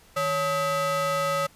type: ring-modulated tone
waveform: square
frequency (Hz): 357.9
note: F4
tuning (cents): +42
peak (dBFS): -21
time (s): 0.16-1.47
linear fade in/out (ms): 10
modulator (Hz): 916
effects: pink hiss -55 dBFS RMS until 1.55 s + resampled to 32000 Hz